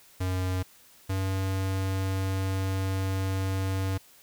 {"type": "tone pair in turn", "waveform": "square", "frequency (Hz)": [92.5, 95.6], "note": ["F#2", "G2"], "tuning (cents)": [0, -43], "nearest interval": "minor second", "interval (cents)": 57, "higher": "second", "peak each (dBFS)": -27, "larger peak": "neither", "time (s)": [[0.2, 0.63], [1.09, 3.98]], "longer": "second", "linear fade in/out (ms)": 10, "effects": ["white hiss -56 dBFS RMS until 4.22 s"]}